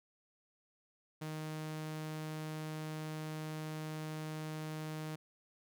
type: tone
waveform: sawtooth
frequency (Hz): 155.56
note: D#3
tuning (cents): 0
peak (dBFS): -36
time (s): 1.21-5.16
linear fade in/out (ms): 10
effects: none